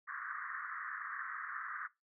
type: band-pass noise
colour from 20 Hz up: pink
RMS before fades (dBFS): -43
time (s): 0.07-1.88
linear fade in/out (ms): 20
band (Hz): 1100 to 1900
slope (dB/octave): 96
effects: noise-tail reverb RT60 0.2 s tail -19 dB re dry